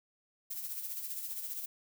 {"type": "noise with tremolo", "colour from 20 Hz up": "violet", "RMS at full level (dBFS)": -38, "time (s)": [0.5, 1.66], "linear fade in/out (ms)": 10, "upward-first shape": "sine", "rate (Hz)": 15, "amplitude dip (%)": 50, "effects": []}